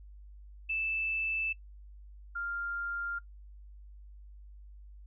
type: tone pair in turn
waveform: sine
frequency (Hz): 2637 / 1396.9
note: E7 / F6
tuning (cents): 0 / 0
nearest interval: major seventh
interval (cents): 1100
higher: first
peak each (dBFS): -30 / -33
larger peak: first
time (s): 0.69-1.53 / 2.35-3.19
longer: neither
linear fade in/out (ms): 10
effects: noise-tail reverb RT60 0.1 s tail -19 dB re dry + added 50 Hz sine -48 dBFS peak until 5.06 s